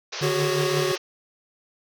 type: band-pass noise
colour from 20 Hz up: white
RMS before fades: -33 dBFS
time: 0.12-0.98 s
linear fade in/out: 10 ms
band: 340 to 6200 Hz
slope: 96 dB/octave
type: tone with tremolo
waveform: square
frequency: 147.9 Hz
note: D3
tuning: 13 cents sharp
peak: -24 dBFS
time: 0.21-0.92 s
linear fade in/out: 5 ms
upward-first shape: triangle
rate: 5.7 Hz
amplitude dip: 85%
type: chord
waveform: square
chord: F# suspended second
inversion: none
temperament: equal with one note detuned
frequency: 370 / 406.3 / 554.4 Hz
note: F#4 / G#4 / C#5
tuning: 0 / -38 / 0 cents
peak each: -25 / -30 / -31 dBFS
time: 0.22-0.96 s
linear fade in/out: 10 ms
effects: none